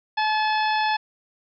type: harmonic tone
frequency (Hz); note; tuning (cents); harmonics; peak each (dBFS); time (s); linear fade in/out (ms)
861; A5; -38; 1 / 2 / 3 / 4 / 5 / 6; -21 / -27 / -31 / -33 / -35 / -37; 0.17-0.97; 10
effects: none